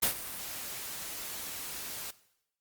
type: noise with ADSR envelope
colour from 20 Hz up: white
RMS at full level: -25 dBFS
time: 0.02-2.11 s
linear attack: 13 ms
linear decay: 100 ms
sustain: -15 dB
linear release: 8 ms
effects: noise-tail reverb RT60 0.8 s tail -18 dB re dry + Opus 32 kbps